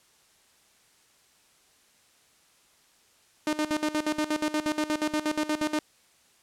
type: tone with tremolo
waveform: sawtooth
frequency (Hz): 304.5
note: D#4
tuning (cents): -37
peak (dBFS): -20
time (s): 3.47-5.79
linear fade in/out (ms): 2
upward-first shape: square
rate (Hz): 8.4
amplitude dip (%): 80
effects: white hiss -62 dBFS RMS until 6.42 s + low-pass 10000 Hz 12 dB/octave